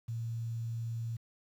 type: tone with quantisation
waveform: sine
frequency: 115.3 Hz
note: A#2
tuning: 19 cents flat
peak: -34 dBFS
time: 0.08-1.17 s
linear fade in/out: 10 ms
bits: 10
effects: none